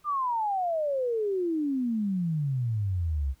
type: exponential sweep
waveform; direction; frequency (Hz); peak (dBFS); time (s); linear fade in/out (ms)
sine; down; 1222 to 64.3; -25; 0.04-3.35; 50
effects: pink hiss -65 dBFS RMS until 3.4 s